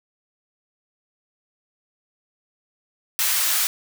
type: high-pass noise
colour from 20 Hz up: white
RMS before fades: -21 dBFS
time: 3.19-3.67 s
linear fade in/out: 0 ms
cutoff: 1100 Hz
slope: 12 dB/octave
effects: none